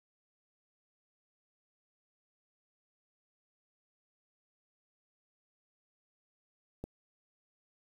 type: click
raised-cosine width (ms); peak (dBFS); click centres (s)
2; -26; 6.84
effects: 9-bit